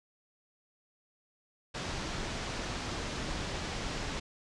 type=low-pass noise; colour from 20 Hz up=pink; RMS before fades=-37 dBFS; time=1.74-4.2 s; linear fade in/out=10 ms; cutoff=6600 Hz; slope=24 dB/octave; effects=resampled to 24000 Hz